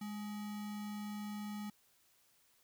sine tone with sample-and-hold, 207.7 Hz, G#3, in tune, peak -40 dBFS, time 0.01-1.7 s, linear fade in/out 5 ms, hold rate 1050 Hz, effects white hiss -71 dBFS RMS until 2.63 s

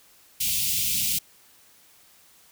white band-stop noise, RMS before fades -25 dBFS, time 0.4-1.19 s, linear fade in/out 10 ms, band 230 to 2400 Hz, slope 48 dB/octave, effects white hiss -56 dBFS RMS until 2.51 s

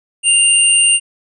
sine tone pair together, 2794 / 8870 Hz, F7 / C#9, 0 / 0 cents, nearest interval octave + minor sixth, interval 2000 cents, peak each -11 dBFS, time 0.23-1 s, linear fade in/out 50 ms, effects none

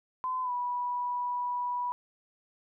sine tone with pitch glide, 1021 to 979.4 Hz, C6 to B5, -43 to -15 cents, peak -29 dBFS, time 0.24-1.92 s, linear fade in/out 0 ms, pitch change -72 cents, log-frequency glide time 0.42-0.52 s, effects none

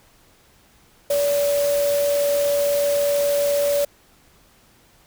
sine tone in noise, 573 Hz, D5, 43 cents flat, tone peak -17 dBFS, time 1.1-3.85 s, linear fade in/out 5 ms, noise white, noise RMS -30 dBFS, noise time 1.1-3.85 s, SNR +10 dB, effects pink hiss -55 dBFS RMS until 5.06 s

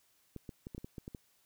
clicks, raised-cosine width 3 ms, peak -30 dBFS, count 9, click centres 0.363 / 0.492 / 0.669 / 0.748 / 0.78 / 0.845 / 0.982 / 1.079 / 1.148 s, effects white hiss -71 dBFS RMS until 1.45 s

